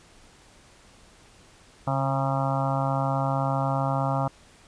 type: harmonic tone with a mistuned harmonic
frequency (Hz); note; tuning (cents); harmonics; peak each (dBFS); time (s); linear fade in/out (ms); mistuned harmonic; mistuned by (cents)
135.4; C#3; -40; 1 / 2 / 4 / 5 / 6 / 7 / 8 / 9 / 10; -26 / -33 / -33 / -31 / -31 / -33 / -37 / -34 / -39; 1.87-4.28; 5; 1; +25
effects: pink hiss -54 dBFS RMS until 4.67 s + resampled to 22050 Hz